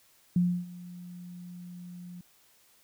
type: tone with ADSR envelope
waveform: sine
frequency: 177.1 Hz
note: F3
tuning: 24 cents sharp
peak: -20 dBFS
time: 0.36-2.21 s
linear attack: 3 ms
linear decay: 290 ms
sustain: -21 dB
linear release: 3 ms
effects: white hiss -63 dBFS RMS until 2.83 s